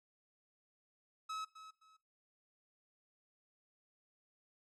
45% pulse tone with echo, 1287 Hz, E6, 42 cents flat, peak -40 dBFS, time 1.29-1.45 s, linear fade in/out 10 ms, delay 260 ms, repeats 2, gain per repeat -12 dB, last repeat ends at 1.97 s, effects noise-tail reverb RT60 0.3 s tail -17 dB re dry + low-pass 7000 Hz 12 dB/octave

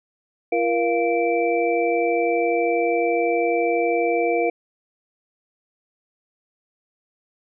sine tone cluster, 341.2 / 473.2 / 693 / 2330 Hz, F4 / A#4 / F5 / D7, -40 / +26 / -14 / -14 cents, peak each -24 / -21 / -23 / -28 dBFS, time 0.52-4.5 s, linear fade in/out 5 ms, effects none

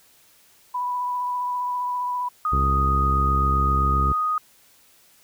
sine tone with vibrato, 987.8 Hz, B5, in tune, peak -23 dBFS, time 0.74-2.29 s, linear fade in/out 10 ms, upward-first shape sine, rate 15 Hz, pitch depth 14 cents each way
sine tone, 1244.5 Hz, D#6, in tune, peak -20 dBFS, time 2.45-4.38 s, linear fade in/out 2 ms
harmonic tone, 67.7 Hz, C#2, 40 cents flat, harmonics 1 / 2 / 3 / 4 / 5 / 6 / 7, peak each -21 / -27 / -33 / -35 / -38 / -37 / -41 dBFS, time 2.52-4.13 s, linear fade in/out 10 ms
effects white hiss -56 dBFS RMS until 5.23 s

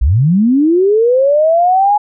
sine linear sweep, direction up, 50.6 to 843 Hz, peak -7 dBFS, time 0.01-1.98 s, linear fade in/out 10 ms, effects none

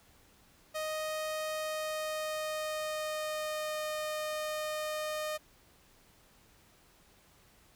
sawtooth tone with pitch glide, 622.3 to 613.7 Hz, D#5 to D#5, 0 to -24 cents, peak -30 dBFS, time 0.74-5.38 s, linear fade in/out 20 ms, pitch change -24 cents, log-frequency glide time 1.53-3.84 s, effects pink hiss -63 dBFS RMS until 7.75 s

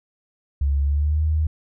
sine tone with pitch glide, 70.1 to 77.78 Hz, C#2 to D#2, +20 to 0 cents, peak -17 dBFS, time 0.61-1.47 s, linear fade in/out 5 ms, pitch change +180 cents, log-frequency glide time 0.83-1.23 s, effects none

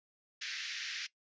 pink band-pass noise, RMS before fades -41 dBFS, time 0.41-1.07 s, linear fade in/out 10 ms, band 1600 to 6000 Hz, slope 48 dB/octave, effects noise-tail reverb RT60 0.1 s tail -18 dB re dry + resampled to 16000 Hz

